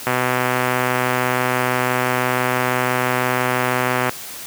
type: click train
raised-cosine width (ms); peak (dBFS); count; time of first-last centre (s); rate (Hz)
0.5; -3; 508; 0.07-4.094; 126
effects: white hiss -33 dBFS RMS until 4.46 s + high-pass 80 Hz 12 dB/octave